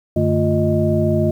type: tone cluster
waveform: sine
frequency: 94.4 / 149.2 / 223.1 / 351.3 / 622 Hz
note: F#2 / D3 / A3 / F4 / D#5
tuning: +35 / +28 / +24 / +10 / -1 cents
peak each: -20 dBFS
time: 0.16-1.31 s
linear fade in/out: 5 ms
effects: tanh soft clip ceiling -2 dBFS + 8-bit